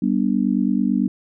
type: chord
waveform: sine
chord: G major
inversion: none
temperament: just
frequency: 196 / 245 / 294 Hz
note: G3 / B3 / D4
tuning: 0 / -14 / +2 cents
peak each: -20 / -20 / -23 dBFS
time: 0.02-1.08 s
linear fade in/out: 5 ms
effects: none